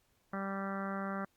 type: harmonic tone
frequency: 195.5 Hz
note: G3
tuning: 4 cents flat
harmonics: 1 / 2 / 3 / 4 / 5 / 6 / 7 / 8 / 9 / 10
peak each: -38 / -47 / -44 / -46 / -52 / -44 / -44 / -48 / -53 / -53 dBFS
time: 0.33-1.25 s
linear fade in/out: 5 ms
effects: pink hiss -74 dBFS RMS until 1.36 s + Opus 48 kbps